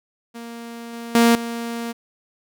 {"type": "tone with level steps", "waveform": "sawtooth", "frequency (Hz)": 233.3, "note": "A#3", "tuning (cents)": 2, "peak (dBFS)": [-29, -27, -8, -22], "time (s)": [0.34, 1.93], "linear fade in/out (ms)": 20, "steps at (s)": [0.93, 1.15, 1.35], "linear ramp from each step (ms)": 2, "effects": []}